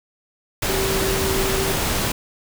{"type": "tone in noise", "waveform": "sine", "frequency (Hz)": 385.9, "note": "G4", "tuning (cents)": -27, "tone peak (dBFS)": -23, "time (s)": [0.69, 1.72], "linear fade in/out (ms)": 5, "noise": "pink", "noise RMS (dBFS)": -22, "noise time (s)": [0.62, 2.12], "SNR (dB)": -4, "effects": []}